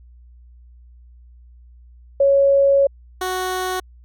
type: tone pair in turn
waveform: sine / 15% pulse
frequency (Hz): 554.4 / 370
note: C#5 / F#4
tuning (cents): 0 / 0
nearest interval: perfect fifth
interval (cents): 700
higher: first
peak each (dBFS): -11 / -15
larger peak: first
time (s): 2.2-2.87 / 3.21-3.8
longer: first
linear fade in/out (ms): 5
effects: added 60 Hz sine -43 dBFS peak until 4.04 s